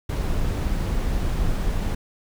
brown noise, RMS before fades -23 dBFS, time 0.09-1.95 s, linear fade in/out 5 ms, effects none

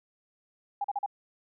sine tone bursts, 810 Hz, G#5, 43 cents flat, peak -27 dBFS, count 4, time 0.81-1.062 s, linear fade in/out 5 ms, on 33 ms, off 40 ms, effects none

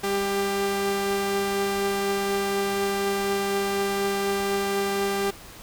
sawtooth tone pair together, 200 / 395.9 Hz, G3 / G4, +35 / +17 cents, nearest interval octave, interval 1182 cents, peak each -27 / -20 dBFS, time 0.03-5.31 s, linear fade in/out 10 ms, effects pink hiss -44 dBFS RMS until 5.62 s

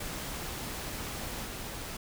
pink noise with level steps, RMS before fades -38 / -40 dBFS, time 0-1.97 s, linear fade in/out 5 ms, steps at 1.44 s, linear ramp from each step 20 ms, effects none

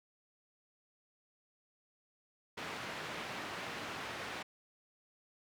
white band-pass noise, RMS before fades -43 dBFS, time 2.57-4.43 s, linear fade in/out 10 ms, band 100 to 2300 Hz, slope 12 dB/octave, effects none

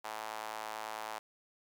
sawtooth tone with high-pass filter, 109.2 Hz, A2, 13 cents flat, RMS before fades -42 dBFS, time 0.04-1.19 s, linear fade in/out 10 ms, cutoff 830 Hz, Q 2.3, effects none

